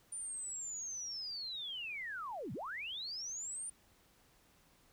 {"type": "linear two-way sweep", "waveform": "sine", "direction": "down then up", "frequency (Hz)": [9280, 98.1, 9280], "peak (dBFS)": -40, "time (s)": [0.12, 3.7], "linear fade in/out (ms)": 5, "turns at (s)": 2.53, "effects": ["pink hiss -68 dBFS RMS until 4.92 s"]}